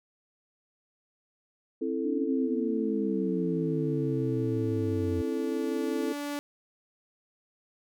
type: chord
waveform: sine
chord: A minor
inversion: first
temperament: just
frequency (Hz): 264 / 330 / 440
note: C4 / E4 / A4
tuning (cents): +16 / +2 / 0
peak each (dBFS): -32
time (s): 1.81-6.13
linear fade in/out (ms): 10
type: exponential sweep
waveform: sine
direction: down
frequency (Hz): 300 to 89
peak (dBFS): -30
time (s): 2.04-5.22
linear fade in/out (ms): 10
type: tone with exponential growth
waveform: sawtooth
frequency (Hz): 289.1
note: D4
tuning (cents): -27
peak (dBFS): -27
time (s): 2.34-6.39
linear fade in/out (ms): 0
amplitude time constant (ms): 880
effects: none